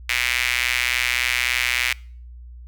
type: tone with high-pass filter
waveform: sawtooth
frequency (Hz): 123.47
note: B2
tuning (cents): 0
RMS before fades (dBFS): -22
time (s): 0.09-1.93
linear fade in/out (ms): 5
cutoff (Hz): 2200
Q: 3.4
effects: noise-tail reverb RT60 0.5 s tail -25 dB re dry + added 60 Hz sine -37 dBFS peak until 2.67 s